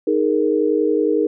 sine chord, D# suspended fourth, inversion none, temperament equal, 311.1 / 415.3 / 466.2 Hz, D#4 / G#4 / A#4, 0 / 0 / 0 cents, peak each -19 dBFS, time 0.07-1.27 s, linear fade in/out 5 ms, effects none

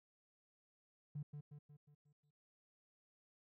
triangle tone with echo, 146.83 Hz, D3, in tune, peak -38 dBFS, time 1.15-1.23 s, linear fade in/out 10 ms, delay 180 ms, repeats 6, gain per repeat -6 dB, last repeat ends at 2.31 s, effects tanh soft clip ceiling -40 dBFS

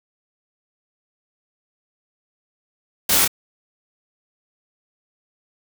white noise with echo, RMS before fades -18 dBFS, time 3.09-3.25 s, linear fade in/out 5 ms, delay 28 ms, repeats 1, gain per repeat -2 dB, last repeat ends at 3.278 s, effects none

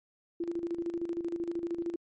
sine tone with tremolo, 340.5 Hz, F4, 44 cents flat, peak -29 dBFS, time 0.4-1.96 s, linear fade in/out 5 ms, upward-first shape square, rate 13 Hz, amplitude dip 65%, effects MP3 32 kbps

